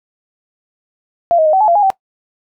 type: tone with pitch steps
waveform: sine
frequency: 686 / 632 / 618 / 763 / 856 / 685 / 824 / 772 Hz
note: F5 / D#5 / D#5 / G5 / A5 / F5 / G#5 / G5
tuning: -31 / +27 / -12 / -47 / -48 / -34 / -14 / -27 cents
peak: -8 dBFS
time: 1.31-1.902 s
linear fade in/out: 0 ms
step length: 74 ms
effects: noise-tail reverb RT60 0.1 s tail -20 dB re dry